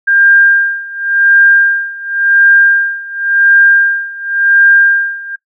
sine tone with tremolo, 1600 Hz, G6, 35 cents sharp, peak -3 dBFS, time 0.07-5.36 s, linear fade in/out 10 ms, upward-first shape sine, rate 0.92 Hz, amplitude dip 90%, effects noise-tail reverb RT60 0.1 s tail -19 dB re dry

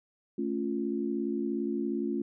sine chord, A augmented, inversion none, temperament equal, 220 / 277.2 / 349.2 Hz, A3 / C#4 / E#4, 0 / 0 / 0 cents, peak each -33 dBFS, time 0.38-2.22 s, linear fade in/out 5 ms, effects none

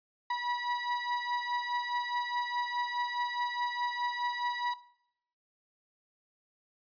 35% pulse beating tone pair, 969 / 973.8 Hz, B5 / B5, -33 / -25 cents, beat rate 4.8 Hz, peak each -31 / -35 dBFS, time 0.3-4.74 s, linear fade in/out 5 ms, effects noise-tail reverb RT60 0.7 s tail -18 dB re dry + resampled to 11025 Hz

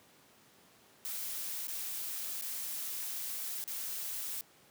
blue noise with dropouts, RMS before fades -39 dBFS, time 1.05-4.41 s, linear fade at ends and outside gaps 0 ms, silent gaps 1.671-1.682 / 2.412-2.422 / 3.64-3.677 s, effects pink hiss -62 dBFS RMS until 4.7 s + high-pass 150 Hz 12 dB/octave

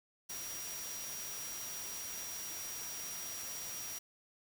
sine tone in noise, 5730 Hz, F8, 44 cents sharp, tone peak -44 dBFS, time 0.29-3.99 s, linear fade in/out 10 ms, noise white, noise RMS -45 dBFS, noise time 0.29-3.99 s, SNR -2 dB, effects none

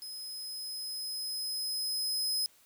sawtooth tone with level ramp, 5080 Hz, D#8, 35 cents sharp, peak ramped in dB -38 to -26 dBFS, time 0.02-2.46 s, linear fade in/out 0 ms, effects white hiss -63 dBFS RMS until 2.65 s

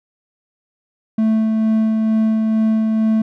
triangle tone with tremolo, 220 Hz, A3, in tune, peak -10 dBFS, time 1.18-3.22 s, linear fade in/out 5 ms, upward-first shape sine, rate 2.2 Hz, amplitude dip 25%, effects none

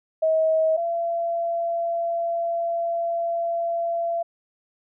sine tone pair in turn, 638 / 678 Hz, D#5 / E5, +43 / +49 cents, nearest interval minor second, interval 106 cents, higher second, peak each -17 / -22 dBFS, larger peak first, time 0.22-0.77 / 0.77-4.23 s, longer second, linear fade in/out 10 ms, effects none

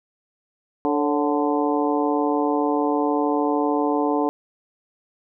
harmonic tone with a mistuned harmonic, 146.83 Hz, D3, in tune, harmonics 2 / 3 / 4 / 5 / 6 / 7, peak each -22 / -24 / -29 / -27 / -27 / -30 dBFS, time 0.85-4.29 s, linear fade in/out 0 ms, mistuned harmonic 4, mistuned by -79 cents, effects none

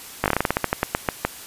slowing click train, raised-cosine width 0.5 ms, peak -3 dBFS, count 16, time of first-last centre 0.24-1.25 s, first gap 18 ms, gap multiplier 1.17, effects white hiss -39 dBFS RMS until 1.46 s + resampled to 32000 Hz

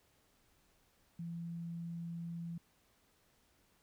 sine tone, 168.9 Hz, E3, 42 cents sharp, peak -40 dBFS, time 1.19-2.58 s, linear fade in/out 5 ms, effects pink hiss -72 dBFS RMS until 3.82 s

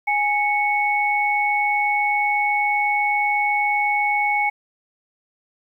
sine tone pair together, 829 / 2213 Hz, G#5 / C#7, -3 / -3 cents, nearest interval octave + perfect fourth, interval 1700 cents, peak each -20 dBFS, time 0.07-4.5 s, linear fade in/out 10 ms, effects 9-bit

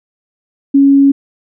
sine tone, 277.2 Hz, C#4, in tune, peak -4 dBFS, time 0.74-1.12 s, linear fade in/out 10 ms, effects none

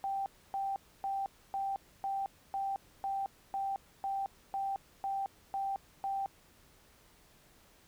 sine tone bursts, 784 Hz, G5, in tune, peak -32 dBFS, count 13, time 0.04-6.26 s, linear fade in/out 0 ms, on 220 ms, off 280 ms, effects pink hiss -63 dBFS RMS until 7.87 s

